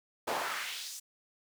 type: noise with high-pass filter sweep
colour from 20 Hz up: brown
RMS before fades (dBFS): -37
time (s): 0.27-1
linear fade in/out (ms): 10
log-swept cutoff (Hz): 550 to 7500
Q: 1.7
effects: none